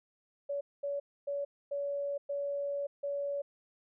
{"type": "tone bursts at uneven times", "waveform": "sine", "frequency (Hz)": 567, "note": "C#5", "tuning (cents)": 39, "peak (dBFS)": -32, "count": 6, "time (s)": [[0.49, 0.61], [0.83, 1], [1.27, 1.45], [1.71, 2.18], [2.29, 2.87], [3.03, 3.42]], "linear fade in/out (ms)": 10, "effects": []}